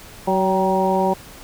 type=harmonic tone with a mistuned harmonic; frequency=188.6 Hz; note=F#3; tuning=33 cents sharp; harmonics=1 / 2 / 3 / 4 / 5; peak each=-22 / -22 / -22 / -22 / -22 dBFS; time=0.27-1.14 s; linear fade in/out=10 ms; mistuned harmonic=4; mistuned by=+43 cents; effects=pink hiss -41 dBFS RMS until 1.43 s